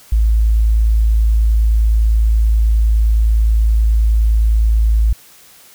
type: tone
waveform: sine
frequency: 54.8 Hz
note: A1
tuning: 6 cents flat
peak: -9 dBFS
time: 0.12-5.13 s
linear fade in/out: 5 ms
effects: white hiss -44 dBFS RMS until 5.74 s